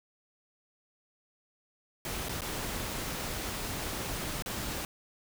pink noise with dropouts, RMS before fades -36 dBFS, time 2.05-4.85 s, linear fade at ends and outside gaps 1 ms, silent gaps 2.286-2.293 / 2.408-2.418 / 4.423-4.46 s, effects none

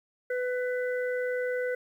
harmonic tone, 498.7 Hz, B4, 17 cents sharp, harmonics 1 / 3 / 4, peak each -28 / -36 / -40 dBFS, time 0.3-1.75 s, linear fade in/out 5 ms, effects 10-bit

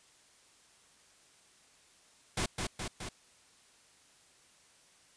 pink noise with echo, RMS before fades -32 dBFS, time 2.37-2.46 s, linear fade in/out 5 ms, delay 210 ms, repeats 3, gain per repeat -3 dB, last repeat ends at 3.09 s, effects white hiss -63 dBFS RMS until 5.16 s + resampled to 22050 Hz

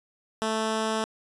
10% pulse tone, 220 Hz, A3, in tune, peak -17 dBFS, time 0.42-1.04 s, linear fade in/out 0 ms, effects resampled to 24000 Hz

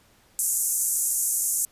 pink band-pass noise, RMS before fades -25 dBFS, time 0.39-1.65 s, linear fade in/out 0 ms, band 6800 to 13000 Hz, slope 48 dB/octave, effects pink hiss -59 dBFS RMS until 1.71 s + resampled to 32000 Hz

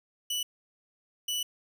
sawtooth tone bursts at uneven times, 2963 Hz, F#7, 2 cents sharp, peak -26 dBFS, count 2, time 0.3-0.43 / 1.28-1.43 s, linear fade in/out 5 ms, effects none

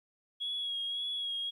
sine tone with vibrato, 3322 Hz, G#7, in tune, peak -32 dBFS, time 0.4-1.51 s, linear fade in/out 20 ms, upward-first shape sine, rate 1.8 Hz, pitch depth 31 cents each way, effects tanh soft clip ceiling -28 dBFS + 12-bit

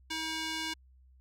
square tone with band-pass filter, 319.3 Hz, D#4, 45 cents sharp, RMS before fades -36 dBFS, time 0.1-0.74 s, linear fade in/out 10 ms, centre 3700 Hz, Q 0.89, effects added 64 Hz sine -57 dBFS peak until 1.2 s

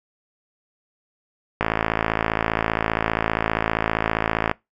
click train, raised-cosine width 0.5 ms, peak -4 dBFS, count 161, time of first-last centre 1.61-4.514 s, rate 55.1 Hz, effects noise-tail reverb RT60 0.2 s tail -23 dB re dry

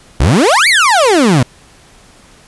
30% pulse exponential two-way sweep, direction up then down, 53.6 to 2349 to 114.9 Hz, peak -4 dBFS, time 0.2-1.43 s, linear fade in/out 5 ms, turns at 0.68 s, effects pink hiss -43 dBFS RMS until 2.47 s + resampled to 24000 Hz

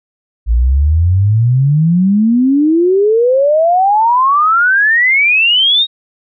sine exponential sweep, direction up, 54.4 to 3800 Hz, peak -7 dBFS, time 0.46-5.87 s, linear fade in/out 50 ms, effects none

